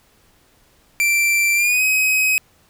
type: tone with pitch glide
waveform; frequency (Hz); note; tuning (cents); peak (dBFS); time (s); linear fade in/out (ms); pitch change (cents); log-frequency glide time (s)
45% pulse; 2349 to 2532; D7 to D#7; 0 to +30; -14; 1-2.38; 0; +130; 1.55-1.83
effects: pink hiss -56 dBFS RMS until 2.69 s